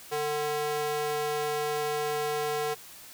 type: tone with high-pass filter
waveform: square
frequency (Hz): 149.5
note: D3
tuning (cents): +31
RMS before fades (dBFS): -30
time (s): 0.11-2.75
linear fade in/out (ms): 20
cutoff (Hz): 520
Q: 2
effects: white hiss -48 dBFS RMS until 3.13 s